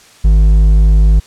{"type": "tone with hard clipping", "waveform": "triangle", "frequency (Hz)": 51.9, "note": "G#1", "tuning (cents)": 0, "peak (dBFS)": -6, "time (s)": [0.24, 1.2], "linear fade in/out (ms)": 10, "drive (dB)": 9, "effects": ["white hiss -42 dBFS RMS until 1.26 s", "low-pass 8000 Hz 12 dB/octave"]}